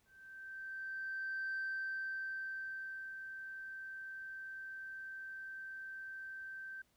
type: tone with ADSR envelope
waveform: sine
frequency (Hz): 1557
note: G6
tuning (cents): -12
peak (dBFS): -35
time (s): 0.05-6.82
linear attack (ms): 1500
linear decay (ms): 1600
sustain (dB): -9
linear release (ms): 6
effects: tanh soft clip ceiling -34 dBFS + pink hiss -75 dBFS RMS until 6.96 s